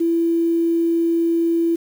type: tone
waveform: sine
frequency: 334.5 Hz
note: E4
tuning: 25 cents sharp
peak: -15 dBFS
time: 0-1.76 s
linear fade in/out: 10 ms
effects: 7-bit